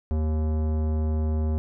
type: tone with tanh clipping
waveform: sine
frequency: 77.78 Hz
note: D#2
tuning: in tune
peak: -24 dBFS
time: 0.11-1.58 s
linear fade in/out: 0 ms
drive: 17 dB
effects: none